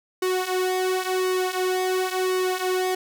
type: tone with flanger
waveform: sawtooth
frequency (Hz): 370.5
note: F#4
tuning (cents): +2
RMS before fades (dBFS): -24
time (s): 0.22-2.95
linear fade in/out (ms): 5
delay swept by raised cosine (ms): 1.2 to 4.7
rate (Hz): 0.94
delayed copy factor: -0.75
effects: none